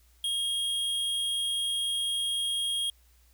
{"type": "tone", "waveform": "square", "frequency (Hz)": 3258, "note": "G#7", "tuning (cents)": -34, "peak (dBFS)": -28, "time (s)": [0.24, 2.9], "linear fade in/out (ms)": 2, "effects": ["added 60 Hz sine -59 dBFS peak until 3.33 s", "white hiss -66 dBFS RMS until 3.33 s"]}